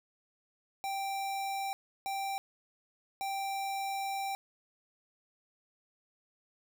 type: tone bursts at uneven times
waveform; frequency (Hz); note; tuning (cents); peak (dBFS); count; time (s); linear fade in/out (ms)
square; 784; G5; 0; -34; 3; 0.84-1.73 / 2.06-2.38 / 3.21-4.35; 0
effects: none